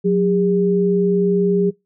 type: tone pair together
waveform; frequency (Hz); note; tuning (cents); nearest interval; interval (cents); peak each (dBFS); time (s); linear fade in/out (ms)
sine; 182.3 / 404.1; F#3 / G#4; -25 / -47; octave + major second; 1378; -16; 0.04-1.71; 20
effects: noise-tail reverb RT60 0.2 s tail -24 dB re dry